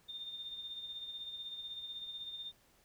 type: tone with tremolo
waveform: sine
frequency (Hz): 3628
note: A#7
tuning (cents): -48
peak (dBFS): -40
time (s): 0.08-2.52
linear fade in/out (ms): 20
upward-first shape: sine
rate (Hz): 16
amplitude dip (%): 50
effects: pink hiss -68 dBFS RMS until 2.84 s